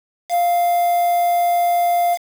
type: tone with quantisation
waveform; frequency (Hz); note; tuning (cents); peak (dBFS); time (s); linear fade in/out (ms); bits
triangle; 698.5; F5; 0; -12; 0.29-2.18; 50; 5
effects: none